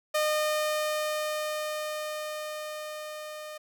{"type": "tone with level ramp", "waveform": "sawtooth", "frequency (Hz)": 610, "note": "D#5", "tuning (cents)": -34, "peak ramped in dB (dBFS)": [-20, -35], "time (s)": [0.14, 3.58], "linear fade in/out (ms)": 10, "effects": []}